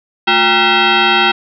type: tone with frequency modulation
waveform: sine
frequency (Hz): 932.3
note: A#5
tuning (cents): 0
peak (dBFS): -8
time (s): 0.27-1.32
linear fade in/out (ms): 10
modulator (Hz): 575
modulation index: 4.7
effects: none